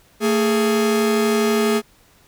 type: tone pair together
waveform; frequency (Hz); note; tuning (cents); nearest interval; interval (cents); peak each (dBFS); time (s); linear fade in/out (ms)
45% pulse; 224.5 / 416.8; A3 / G#4; +35 / +6; major seventh; 1071; -19 / -18; 0.2-1.82; 50
effects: pink hiss -54 dBFS RMS until 2.27 s